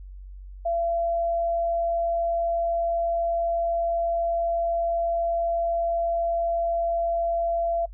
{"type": "tone", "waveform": "sine", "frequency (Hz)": 678, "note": "E5", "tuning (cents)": 49, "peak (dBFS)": -22, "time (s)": [0.65, 7.86], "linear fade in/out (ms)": 10, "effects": ["noise-tail reverb RT60 0.1 s tail -26 dB re dry", "added 47 Hz sine -38 dBFS peak until 7.93 s"]}